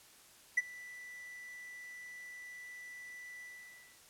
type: tone with ADSR envelope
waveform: triangle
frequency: 1975.5 Hz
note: B6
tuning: in tune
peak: -22 dBFS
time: 0.57-4 s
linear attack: 9 ms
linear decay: 30 ms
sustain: -23 dB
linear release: 590 ms
effects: white hiss -60 dBFS RMS until 4.09 s + low-pass 12000 Hz 12 dB/octave